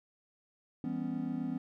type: chord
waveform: triangle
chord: C# half-diminished seventh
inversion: first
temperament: just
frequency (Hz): 166.31 / 199.57 / 249.5 / 277.2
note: E3 / G3 / B3 / C#4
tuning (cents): +16 / +31 / +18 / 0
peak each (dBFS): -39 / -40 / -34 / -37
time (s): 0.84-1.58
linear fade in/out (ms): 2
effects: none